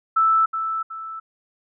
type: tone with echo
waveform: sine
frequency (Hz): 1318.5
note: E6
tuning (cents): 0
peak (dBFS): -14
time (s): 0.16-0.46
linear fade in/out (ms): 10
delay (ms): 370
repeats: 2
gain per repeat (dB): -8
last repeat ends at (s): 1.2
effects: none